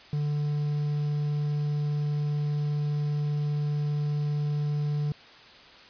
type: tone with quantisation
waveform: triangle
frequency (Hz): 147.5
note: D3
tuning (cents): +8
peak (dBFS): -23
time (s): 0.13-5.12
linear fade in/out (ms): 2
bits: 8
effects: white hiss -50 dBFS RMS until 5.89 s + resampled to 11025 Hz